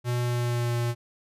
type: tone with pitch glide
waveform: square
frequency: 121.8 to 119.16 Hz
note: B2 to A#2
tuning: -24 to +38 cents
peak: -25 dBFS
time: 0.04-0.95 s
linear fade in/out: 50 ms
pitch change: -38 cents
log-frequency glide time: 0.2-0.76 s
effects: resampled to 32000 Hz